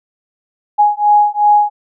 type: beating tone pair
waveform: sine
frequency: 830.6 / 833.3 Hz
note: G#5 / G#5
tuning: 0 / +6 cents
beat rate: 2.7 Hz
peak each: -11 dBFS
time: 0.78-1.7 s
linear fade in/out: 20 ms
effects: none